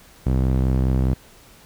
sawtooth tone with band-pass filter, 64.9 Hz, C2, 13 cents flat, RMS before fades -19 dBFS, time 0.26-1.14 s, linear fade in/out 5 ms, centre 140 Hz, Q 0.63, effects pink hiss -49 dBFS RMS until 1.65 s

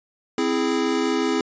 square chord, C augmented, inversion none, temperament equal, 261.6 / 329.6 / 415.3 Hz, C4 / E4 / G#4, 0 / 0 / 0 cents, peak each -25 dBFS, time 0.38-1.41 s, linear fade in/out 2 ms, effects resampled to 16000 Hz

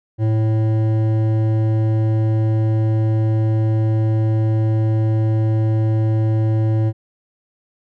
sine tone with hard clipping, 110 Hz, A2, in tune, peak -16 dBFS, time 0.18-6.93 s, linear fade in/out 50 ms, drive 11 dB, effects none

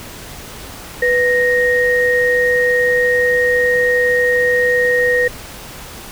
sine tone pair together, 493.9 / 1864.7 Hz, B4 / A#6, 0 / 0 cents, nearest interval octave + major seventh, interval 2300 cents, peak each -14 dBFS, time 1.02-5.28 s, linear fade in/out 5 ms, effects pink hiss -33 dBFS RMS until 6.11 s

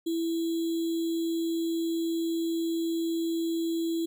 sine tone with sample-and-hold, 331.2 Hz, E4, 8 cents sharp, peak -26 dBFS, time 0.06-4.06 s, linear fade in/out 10 ms, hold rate 3675 Hz, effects none

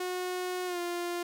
sawtooth tone with pitch glide, 363.8 to 349 Hz, F#4 to F4, -29 to -1 cents, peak -28 dBFS, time 0-1.23 s, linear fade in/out 5 ms, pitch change -72 cents, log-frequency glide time 0.66-0.79 s, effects none

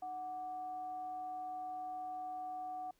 sine tone with frequency modulation, 740 Hz, F#5, in tune, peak -40 dBFS, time 0.02-2.91 s, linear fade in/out 5 ms, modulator 431 Hz, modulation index 0.26, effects pink hiss -75 dBFS RMS until 2.99 s

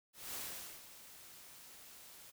white noise with ADSR envelope, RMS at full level -43 dBFS, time 0.13-2.32 s, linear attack 210 ms, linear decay 480 ms, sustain -13 dB, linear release 29 ms, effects none

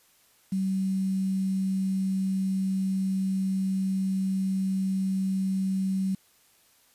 sine tone with quantisation, 191 Hz, G3, 45 cents flat, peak -24 dBFS, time 0.52-6.15 s, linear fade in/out 5 ms, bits 8, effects white hiss -62 dBFS RMS until 6.94 s + resampled to 32000 Hz

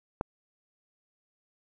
click, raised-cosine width 1 ms, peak -15 dBFS, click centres 0.211 s, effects none

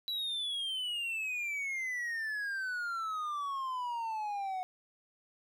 triangle exponential sweep, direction down, 3951 to 733 Hz, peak -32 dBFS, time 0.08-4.63 s, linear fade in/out 0 ms, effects none

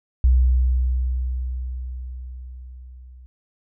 sine tone with level ramp, 62.9 Hz, B1, 32 cents sharp, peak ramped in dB -11 to -41 dBFS, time 0.24-3.26 s, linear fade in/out 0 ms, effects none

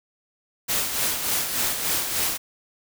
white noise with tremolo, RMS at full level -23 dBFS, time 0.68-2.38 s, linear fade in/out 20 ms, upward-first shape sine, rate 3.4 Hz, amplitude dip 50%, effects none

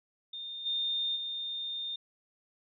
sine tone with level steps, 3634 Hz, A#7, 45 cents flat, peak -38 / -29 / -34 dBFS, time 0.33-1.96 s, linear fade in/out 5 ms, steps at 0.65 / 1.15 s, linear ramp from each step 20 ms, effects none

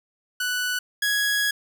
sawtooth tone pair in turn, 1484 / 1665.7 Hz, F#6 / G#6, +5 / +5 cents, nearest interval major second, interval 200 cents, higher second, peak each -20 / -17 dBFS, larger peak second, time 0.4-0.79 / 1.02-1.51 s, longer second, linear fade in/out 5 ms, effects none

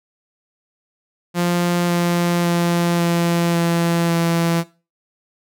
sawtooth tone with pitch steps, 174.61 / 173.3 / 172.01 / 170.72 / 169.44 / 168.18 Hz, F3 / F3 / F3 / F3 / E3 / E3, 0 / -13 / -26 / -39 / +48 / +35 cents, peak -12 dBFS, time 1.34-4.64 s, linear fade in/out 50 ms, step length 550 ms, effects noise-tail reverb RT60 0.3 s tail -17 dB re dry

